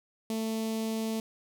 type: tone with notch filter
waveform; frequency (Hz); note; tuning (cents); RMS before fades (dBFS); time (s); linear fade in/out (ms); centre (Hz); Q
sawtooth; 222; A3; +16; -32; 0.3-1.2; 2; 1500; 0.71
effects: none